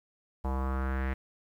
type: tone with low-pass filter sweep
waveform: square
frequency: 66 Hz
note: C2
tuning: 16 cents sharp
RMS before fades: -31 dBFS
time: 0.44-1.14 s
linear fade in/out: 10 ms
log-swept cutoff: 900 to 2000 Hz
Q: 3.3
effects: 10-bit